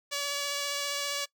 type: tone with vibrato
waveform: 5% pulse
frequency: 570 Hz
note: C#5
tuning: 48 cents sharp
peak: -19 dBFS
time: 0.11-1.26 s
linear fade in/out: 20 ms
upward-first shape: sine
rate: 15 Hz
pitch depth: 13 cents each way
effects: noise-tail reverb RT60 0.1 s tail -20 dB re dry